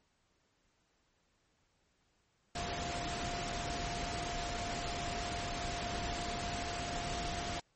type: tone in noise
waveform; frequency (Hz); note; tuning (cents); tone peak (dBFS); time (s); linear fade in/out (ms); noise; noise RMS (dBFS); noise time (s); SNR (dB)
sine; 698.5; F5; 0; -41; 2.55-7.6; 5; pink; -39; 2.55-7.6; -5
effects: pink hiss -75 dBFS RMS until 7.75 s + MP3 32 kbps